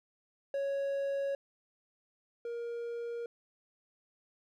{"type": "tone pair in turn", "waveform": "triangle", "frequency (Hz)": [554.4, 470.5], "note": ["C#5", "A#4"], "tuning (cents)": [0, 16], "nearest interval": "minor third", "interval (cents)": 284, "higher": "first", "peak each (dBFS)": [-29, -34], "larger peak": "first", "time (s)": [[0.54, 1.35], [2.45, 3.26]], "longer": "neither", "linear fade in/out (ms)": 2, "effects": []}